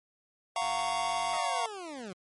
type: chord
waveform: square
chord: Gb major seventh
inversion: third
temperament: just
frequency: 693.7 / 740 / 925 / 1110 Hz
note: F5 / Gb5 / Bb5 / Db6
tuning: -12 / 0 / -14 / +2 cents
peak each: -34 / -36 / -35 / -36 dBFS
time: 0.56-1.66 s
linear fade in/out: 2 ms
type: click train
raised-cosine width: 0.3 ms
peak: -28 dBFS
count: 75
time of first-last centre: 0.62-1.367 s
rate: 99.1 Hz
type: linear sweep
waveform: 20% pulse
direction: down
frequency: 644 to 174.61 Hz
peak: -34 dBFS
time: 1.33-2.13 s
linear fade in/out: 5 ms
effects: MP3 48 kbps